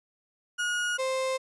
35% pulse tone pair in turn, 1444 / 524 Hz, F#6 / C5, -43 / +2 cents, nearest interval octave + tritone, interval 1755 cents, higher first, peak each -25 dBFS, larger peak neither, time 0.58-0.98 / 0.98-1.38 s, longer neither, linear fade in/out 20 ms, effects resampled to 24000 Hz

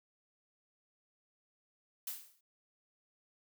blue noise with exponential decay, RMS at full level -37 dBFS, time 2.07-2.41 s, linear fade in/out 5 ms, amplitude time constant 73 ms, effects none

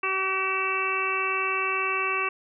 harmonic tone, 381.6 Hz, G4, 47 cents flat, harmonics 1 / 2 / 3 / 4 / 5 / 6 / 7, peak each -33 / -40 / -28 / -36 / -38 / -32 / -28 dBFS, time 0.03-2.29 s, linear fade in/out 5 ms, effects none

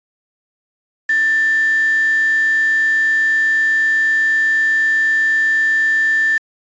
sine tone with quantisation, 1776 Hz, A6, 16 cents sharp, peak -12 dBFS, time 1.09-6.38 s, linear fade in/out 5 ms, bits 5, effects resampled to 16000 Hz

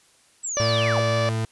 sine linear sweep, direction down, 7902 to 300.6 Hz, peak -26 dBFS, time 0.43-1.01 s, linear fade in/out 20 ms
harmonic tone, 581 Hz, D5, 19 cents flat, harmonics 1 / 2 / 3 / 4 / 5 / 6 / 7 / 8 / 9 / 10, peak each -23 / -29 / -33 / -35 / -37 / -39 / -40 / -41 / -42 / -43 dBFS, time 0.57-1.29 s, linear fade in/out 0 ms
40% pulse tone, 111.7 Hz, A2, 27 cents sharp, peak -22 dBFS, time 0.6-1.45 s, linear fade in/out 0 ms
effects white hiss -58 dBFS RMS until 1.51 s + resampled to 24000 Hz

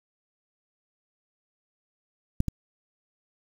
clicks, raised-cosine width 5 ms, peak -10 / -15 dBFS, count 2, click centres 2.404 / 2.483 s, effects 7-bit

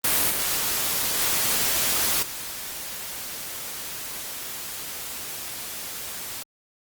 white noise with level steps, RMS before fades -21 / -25 / -23 / -34 dBFS, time 0.04-6.43 s, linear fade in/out 5 ms, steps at 0.3 / 1.19 / 2.22 s, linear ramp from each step 10 ms, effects Opus 32 kbps

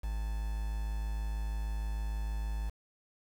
triangle tone with quantisation, 53.2 Hz, G#1, 42 cents sharp, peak -30 dBFS, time 0.03-2.7 s, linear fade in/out 10 ms, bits 8, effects none

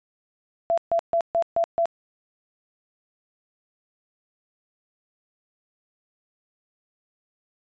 sine tone bursts, 674 Hz, E5, 38 cents sharp, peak -18 dBFS, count 6, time 0.7-1.856 s, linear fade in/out 0 ms, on 76 ms, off 140 ms, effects resampled to 16000 Hz

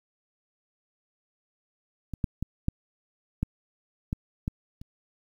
clicks, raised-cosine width 5 ms, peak -21 / -13 / -17 / -12 / -13 / -16 / -16 / -30 dBFS, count 8, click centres 2.137 / 2.242 / 2.426 / 2.684 / 3.43 / 4.129 / 4.479 / 4.815 s, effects 9-bit

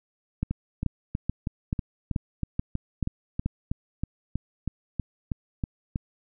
two click trains, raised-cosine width 5 ms, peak -15 / -13 dBFS, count 18 / 8, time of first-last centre 0.51-5.959 / 0.43-3.46 s, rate 3.12 / 2.31 Hz, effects none

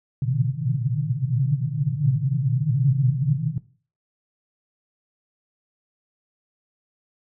white band-pass noise, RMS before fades -22 dBFS, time 0.22-3.58 s, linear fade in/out 2 ms, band 120 to 150 Hz, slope 96 dB/octave, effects noise-tail reverb RT60 0.4 s tail -17 dB re dry

